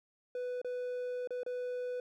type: tone with dropouts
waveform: triangle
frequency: 496.1 Hz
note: B4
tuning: 8 cents sharp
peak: -33 dBFS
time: 0.35-2 s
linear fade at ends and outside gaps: 2 ms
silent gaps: 0.616-0.646 / 1.274-1.306 / 1.433-1.463 s
effects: none